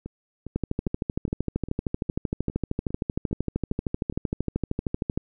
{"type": "two click trains", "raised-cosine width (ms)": 3, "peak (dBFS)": [-22, -12], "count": [11, 61], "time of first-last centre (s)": [[0.06, 4.125], [0.56, 5.175]], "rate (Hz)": [2.46, 13], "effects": []}